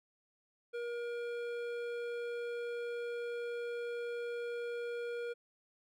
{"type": "tone with hard clipping", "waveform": "sine", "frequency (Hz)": 475.4, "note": "A#4", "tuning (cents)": 34, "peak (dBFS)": -39, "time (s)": [0.73, 5.34], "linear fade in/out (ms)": 20, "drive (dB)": 12, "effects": []}